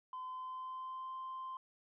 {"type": "tone with pitch glide", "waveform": "sine", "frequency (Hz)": [1023, 1043.3], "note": ["C6", "C6"], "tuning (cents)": [-39, -5], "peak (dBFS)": -40, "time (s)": [0.13, 1.57], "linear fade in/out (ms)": 2, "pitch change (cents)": 34, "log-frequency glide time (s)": [0.24, 1.14], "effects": ["tanh soft clip ceiling -39 dBFS"]}